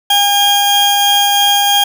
40% pulse tone pair together, 810 / 3237 Hz, G#5 / G#7, -43 / -45 cents, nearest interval 2 octaves, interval 2398 cents, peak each -11 dBFS, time 0.1-1.84 s, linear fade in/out 5 ms, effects none

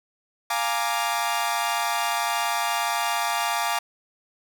sawtooth chord, Bb dominant seventh, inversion second, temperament equal, 698.5 / 830.6 / 932.3 / 1174.7 Hz, F5 / Ab5 / Bb5 / D6, 0 / 0 / 0 / 0 cents, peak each -25 dBFS, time 0.5-3.79 s, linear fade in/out 5 ms, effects none

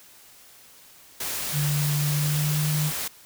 white noise, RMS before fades -30 dBFS, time 1.2-3.08 s, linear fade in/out 5 ms
sine tone with pitch glide, 146.83 to 151.57 Hz, D3 to D#3, 0 to -45 cents, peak -22 dBFS, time 1.52-2.92 s, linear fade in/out 50 ms, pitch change +55 cents, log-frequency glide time 1.97-2.71 s
effects white hiss -51 dBFS RMS until 3.25 s

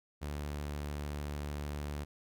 sawtooth tone, 73.2 Hz, D2, 5 cents flat, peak -33 dBFS, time 0.21-2.05 s, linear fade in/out 20 ms, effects none

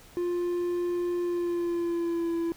triangle tone with pitch glide, 351.1 to 335.4 Hz, F4 to E4, +9 to +30 cents, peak -24 dBFS, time 0.17-2.52 s, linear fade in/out 0 ms, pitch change -79 cents, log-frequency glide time 1.21-2.36 s, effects pink hiss -53 dBFS RMS until 2.56 s

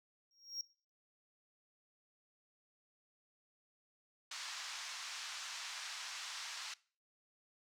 triangle tone with exponential growth, 5588 Hz, F8, in tune, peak -35 dBFS, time 0.31-0.61 s, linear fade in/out 1 ms, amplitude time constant 64 ms
white band-pass noise, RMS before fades -46 dBFS, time 4.31-6.74 s, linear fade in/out 5 ms, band 900 to 6300 Hz, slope 24 dB/octave
effects noise-tail reverb RT60 0.4 s tail -21 dB re dry

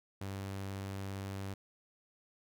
sawtooth tone, 97.6 Hz, G2, 7 cents flat, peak -35 dBFS, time 0.21-1.54 s, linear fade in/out 5 ms, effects none

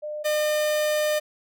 sine / 45% pulse tone pair in turn, 602 / 605.5 Hz, D5 / D#5, +43 / -47 cents, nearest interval unison, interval 10 cents, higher second, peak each -29 / -21 dBFS, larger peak second, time 0.02-0.24 / 0.24-1.2 s, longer second, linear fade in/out 20 ms, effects none

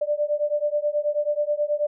sine beating tone pair, 587.3 / 596.6 Hz, D5 / D5, 0 / +27 cents, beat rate 9.3 Hz, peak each -24 dBFS, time 0.01-1.87 s, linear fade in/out 10 ms, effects none

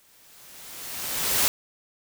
white noise with exponential growth, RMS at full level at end -20 dBFS, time 0-1.48 s, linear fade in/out 0 ms, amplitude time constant 320 ms, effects none

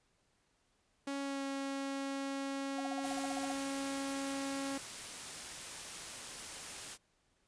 sawtooth tone with pitch glide, 277.7 to 274.2 Hz, C#4 to C#4, +3 to -19 cents, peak -33 dBFS, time 1.07-4.78 s, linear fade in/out 5 ms, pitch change -22 cents, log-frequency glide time 1.21-1.43 s
sine tone bursts, 745 Hz, F#5, 12 cents sharp, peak -37 dBFS, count 12, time 2.78-3.518 s, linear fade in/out 5 ms, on 23 ms, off 42 ms
white noise, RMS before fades -45 dBFS, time 3.01-6.98 s, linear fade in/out 50 ms
effects pink hiss -75 dBFS RMS until 7.47 s + resampled to 22050 Hz

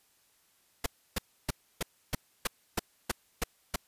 pink noise bursts, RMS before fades -29 dBFS, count 10, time 0.84-3.76 s, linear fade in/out 5 ms, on 22 ms, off 300 ms, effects white hiss -68 dBFS RMS until 3.87 s + resampled to 32000 Hz

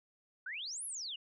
sine exponential two-way sweep, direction up then down, 1435 to 11360 to 2774 Hz, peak -39 dBFS, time 0.46-1.16 s, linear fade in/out 5 ms, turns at 0.85 s, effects none

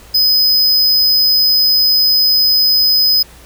square tone, 5030 Hz, D#8, 18 cents sharp, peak -9 dBFS, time 0.14-3.23 s, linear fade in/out 10 ms, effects added 60 Hz sine -43 dBFS peak until 3.45 s + pink hiss -41 dBFS RMS until 3.45 s

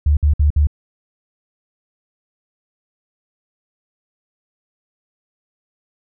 sine tone bursts, 73.8 Hz, D2, 9 cents sharp, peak -10 dBFS, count 4, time 0.06-0.671 s, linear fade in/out 5 ms, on 110 ms, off 57 ms, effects none

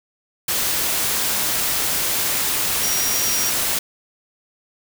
sine tone in noise, 5700 Hz, F8, 34 cents sharp, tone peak -23 dBFS, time 2.83-3.5 s, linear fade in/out 5 ms, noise white, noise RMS -21 dBFS, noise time 0.48-3.79 s, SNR -5 dB, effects none

